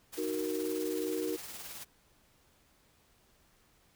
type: noise with tremolo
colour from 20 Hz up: white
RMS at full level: -43 dBFS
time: 0.12-1.85 s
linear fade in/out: 20 ms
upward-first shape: triangle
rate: 19 Hz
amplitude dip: 45%
type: chord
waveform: sine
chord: D# minor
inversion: none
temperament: just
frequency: 311.1 / 373.4 / 466.7 Hz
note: D#4 / F#4 / A#4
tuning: 0 / +16 / +2 cents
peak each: -36 dBFS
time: 0.17-1.37 s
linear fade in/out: 20 ms
effects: pink hiss -67 dBFS RMS until 3.95 s